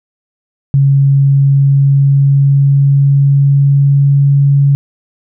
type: tone with pitch glide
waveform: sine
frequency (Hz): 138.4 to 140.33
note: C#3 to C#3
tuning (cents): -2 to +22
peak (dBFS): -5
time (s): 0.74-4.75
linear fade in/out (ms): 0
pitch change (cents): +24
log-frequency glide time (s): 1.17-4.34
effects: none